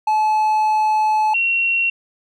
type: tone pair in turn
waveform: triangle / sine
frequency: 861 / 2734 Hz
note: A5 / F7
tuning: -38 / -37 cents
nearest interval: octave + minor sixth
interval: 2001 cents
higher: second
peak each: -12 / -15 dBFS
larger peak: first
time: 0.07-1.34 / 1.34-1.9 s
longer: first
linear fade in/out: 5 ms
effects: none